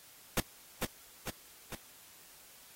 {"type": "noise with echo", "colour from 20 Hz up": "pink", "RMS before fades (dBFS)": -30, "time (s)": [0.37, 0.4], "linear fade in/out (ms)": 2, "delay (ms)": 450, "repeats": 3, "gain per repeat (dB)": -4, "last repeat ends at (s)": 1.75, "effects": ["white hiss -57 dBFS RMS until 2.75 s", "AAC 48 kbps"]}